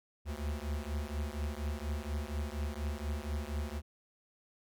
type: beating tone pair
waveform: square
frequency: 71.8 / 76 Hz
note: D2 / D#2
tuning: -39 / -40 cents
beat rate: 4.2 Hz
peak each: -38 / -39 dBFS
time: 0.25-3.82 s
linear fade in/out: 50 ms
effects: none